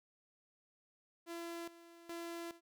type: tone with tremolo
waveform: sawtooth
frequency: 338.4 Hz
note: E4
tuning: 45 cents sharp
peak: -39 dBFS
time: 1.26-2.61 s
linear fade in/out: 50 ms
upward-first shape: square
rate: 1.2 Hz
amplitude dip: 80%
effects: none